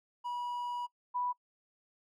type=tone pair in turn; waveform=triangle / sine; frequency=971 / 984.6 Hz; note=B5 / B5; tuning=-30 / -6 cents; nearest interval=unison; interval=24 cents; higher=second; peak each=-33 / -31 dBFS; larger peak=second; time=0.24-0.87 / 1.14-1.33 s; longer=first; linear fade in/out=20 ms; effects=noise-tail reverb RT60 0.1 s tail -23 dB re dry